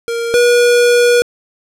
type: tone pair in turn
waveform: square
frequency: 466.2 / 482.4 Hz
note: A#4 / B4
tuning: 0 / -41 cents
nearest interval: minor second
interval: 59 cents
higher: second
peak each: -17 / -8 dBFS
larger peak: second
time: 0.08-0.34 / 0.34-1.22 s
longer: second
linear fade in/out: 0 ms
effects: low-pass 11000 Hz 12 dB/octave